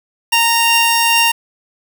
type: tone pair together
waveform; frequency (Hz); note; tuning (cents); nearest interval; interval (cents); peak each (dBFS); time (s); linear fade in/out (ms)
sawtooth; 925.9 / 2780; A#5 / F7; -12 / -9; octave + perfect fifth; 1903; -10; 0.32-1.32; 10
effects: none